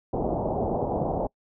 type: low-pass noise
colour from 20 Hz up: white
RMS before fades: -27 dBFS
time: 0.13-1.27 s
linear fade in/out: 5 ms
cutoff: 830 Hz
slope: 48 dB/octave
effects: noise-tail reverb RT60 0.1 s tail -25 dB re dry